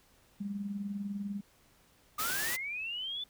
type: tone with tremolo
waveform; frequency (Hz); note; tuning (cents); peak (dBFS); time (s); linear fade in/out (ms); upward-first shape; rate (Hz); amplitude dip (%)
sine; 201.4; G3; +47; -32; 0.4-1.41; 10; sine; 20; 55
type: linear sweep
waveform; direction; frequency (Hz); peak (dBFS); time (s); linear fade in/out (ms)
sine; up; 1200 to 3520; -35; 2.18-3.24; 5
type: noise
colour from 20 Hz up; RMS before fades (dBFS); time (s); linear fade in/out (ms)
white; -35; 2.18-2.57; 20
effects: pink hiss -65 dBFS RMS until 3.29 s